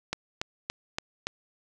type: click train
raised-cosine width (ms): 0.2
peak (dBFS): -12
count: 5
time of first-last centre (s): 0.13-1.27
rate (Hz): 3.51
effects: none